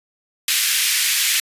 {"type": "high-pass noise", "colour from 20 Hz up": "pink", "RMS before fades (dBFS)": -18, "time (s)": [0.48, 1.4], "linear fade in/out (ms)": 2, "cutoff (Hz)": 2000, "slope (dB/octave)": 24, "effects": ["resampled to 32000 Hz"]}